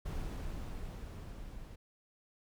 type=noise with level ramp; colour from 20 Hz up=brown; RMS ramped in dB=-38 to -48 dBFS; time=0.05-1.76 s; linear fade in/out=10 ms; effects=none